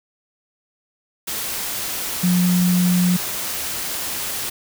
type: tone in noise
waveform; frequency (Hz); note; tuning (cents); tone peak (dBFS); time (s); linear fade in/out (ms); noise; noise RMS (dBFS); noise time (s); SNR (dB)
sine; 179.1; F3; +44; -14; 2.23-3.17; 10; white; -26; 1.27-4.5; +9
effects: none